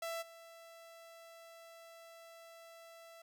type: tone with level steps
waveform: sawtooth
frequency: 665 Hz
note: E5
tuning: 15 cents sharp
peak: -35 / -50 dBFS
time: 0.02-3.22 s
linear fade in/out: 5 ms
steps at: 0.21 s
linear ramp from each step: 20 ms
effects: none